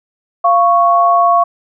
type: tone pair together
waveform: sine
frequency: 692.8 / 1108.7 Hz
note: F5 / C#6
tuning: -14 / 0 cents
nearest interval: minor sixth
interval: 814 cents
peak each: -10 dBFS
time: 0.44-1.44 s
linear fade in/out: 10 ms
effects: none